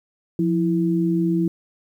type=tone pair together; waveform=sine; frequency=174.61 / 329.4 Hz; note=F3 / E4; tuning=0 / -1 cents; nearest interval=major seventh; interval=1099 cents; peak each=-20 dBFS; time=0.39-1.48 s; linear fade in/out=2 ms; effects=9-bit